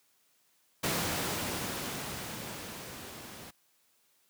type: noise with level ramp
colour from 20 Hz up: pink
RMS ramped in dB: -30 to -47 dBFS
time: 0.83-3.51 s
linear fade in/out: 10 ms
effects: white hiss -70 dBFS RMS until 4.29 s + high-pass 100 Hz 12 dB/octave